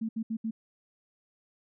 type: tone bursts at uneven times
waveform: sine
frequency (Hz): 223.1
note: A3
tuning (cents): +24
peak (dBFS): -29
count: 4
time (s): 0.01-0.09 / 0.16-0.23 / 0.3-0.37 / 0.44-0.51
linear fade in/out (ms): 10
effects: none